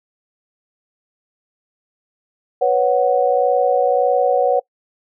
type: chord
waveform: sine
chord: B suspended second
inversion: none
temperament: just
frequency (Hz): 493.9 / 555.6 / 740.8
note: B4 / C#5 / F#5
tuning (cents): 0 / +4 / +2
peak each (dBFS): -17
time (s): 2.61-4.6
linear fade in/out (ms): 10
effects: noise-tail reverb RT60 0.1 s tail -24 dB re dry